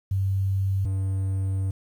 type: tone pair in turn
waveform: sine / triangle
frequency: 96.7 / 95.87 Hz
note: G2 / G2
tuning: -23 / -38 cents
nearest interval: unison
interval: 15 cents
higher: first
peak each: -21 / -21 dBFS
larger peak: neither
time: 0.11-0.85 / 0.85-1.71 s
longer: second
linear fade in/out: 5 ms
effects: 9-bit